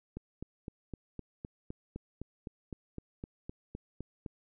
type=click train; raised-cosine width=3 ms; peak=-27 dBFS; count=17; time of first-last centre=0.17-4.262 s; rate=3.91 Hz; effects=none